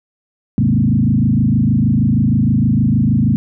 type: tone with frequency modulation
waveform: sine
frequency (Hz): 174.61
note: F3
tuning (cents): 0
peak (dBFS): -10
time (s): 0.58-3.36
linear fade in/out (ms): 0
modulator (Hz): 26.4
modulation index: 2.9
effects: none